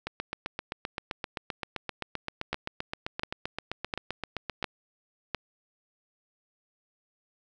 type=two click trains; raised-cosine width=0.3 ms; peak=-13 / -16 dBFS; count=5 / 36; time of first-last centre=2.53-5.347 / 0.07-4.627 s; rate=1.42 / 7.68 Hz; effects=none